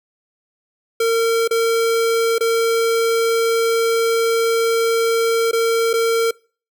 square tone with dropouts, 457.4 Hz, A#4, 33 cents flat, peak -15 dBFS, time 1-6.31 s, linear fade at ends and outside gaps 5 ms, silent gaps 1.477-1.509 / 2.383-2.407 / 5.513-5.53 / 5.932-5.937 s, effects noise-tail reverb RT60 0.4 s tail -25 dB re dry

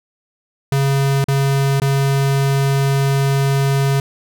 square tone with dropouts, 137.7 Hz, C#3, 11 cents flat, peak -14 dBFS, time 0.72-4 s, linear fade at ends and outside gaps 2 ms, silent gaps 1.242-1.283 / 1.8-1.818 s, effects none

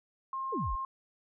sine tone, 1065 Hz, C6, 30 cents sharp, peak -33 dBFS, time 0.33-0.85 s, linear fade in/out 2 ms
sine exponential sweep, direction down, 518 to 32.75 Hz, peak -32 dBFS, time 0.52-0.76 s, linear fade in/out 10 ms
effects none

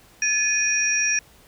sine tone cluster, 1727 / 2471 / 5680 Hz, A6 / D#7 / F8, -33 / -13 / +28 cents, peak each -25 / -23 / -22 dBFS, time 0.22-1.19 s, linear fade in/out 2 ms, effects pink hiss -53 dBFS RMS until 1.47 s

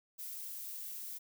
violet noise, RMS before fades -44 dBFS, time 0.18-1.19 s, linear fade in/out 20 ms, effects none

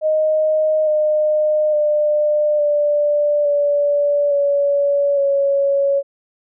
sine tone with pitch steps, 621 / 610 / 599.2 / 588.5 / 578.1 / 567.8 / 557.7 Hz, D#5 / D#5 / D5 / D5 / D5 / C#5 / C#5, -3 / -34 / +35 / +3 / -27 / +41 / +10 cents, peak -13 dBFS, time 0.01-6.03 s, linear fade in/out 50 ms, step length 860 ms, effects none

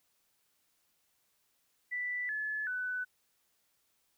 sine tone with pitch steps, 1975.5 / 1719.8 / 1497.1 Hz, B6 / A6 / F#6, 0 / -40 / +20 cents, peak -33 dBFS, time 1.91-3.05 s, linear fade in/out 20 ms, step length 380 ms, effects white hiss -75 dBFS RMS until 4.17 s

